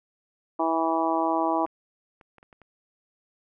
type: harmonic tone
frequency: 163.3 Hz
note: E3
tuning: 16 cents flat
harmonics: 2 / 3 / 4 / 5 / 6 / 7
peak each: -27 / -36 / -28 / -28 / -28 / -32 dBFS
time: 0.59-1.66 s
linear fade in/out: 10 ms
type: clicks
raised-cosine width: 0.5 ms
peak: -36 dBFS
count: 6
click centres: 1.664 / 2.212 / 2.383 / 2.429 / 2.528 / 2.617 s
effects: none